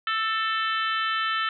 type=harmonic tone with a mistuned harmonic; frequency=440 Hz; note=A4; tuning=in tune; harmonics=3 / 4 / 5 / 6 / 7 / 8 / 9; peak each=-26 / -29 / -39 / -35 / -32 / -39 / -40 dBFS; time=0.07-1.49 s; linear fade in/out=2 ms; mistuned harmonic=4; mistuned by=+19 cents; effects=none